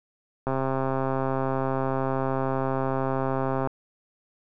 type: click train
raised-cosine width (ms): 1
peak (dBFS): -13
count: 427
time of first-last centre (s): 0.47-3.673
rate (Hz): 133
effects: none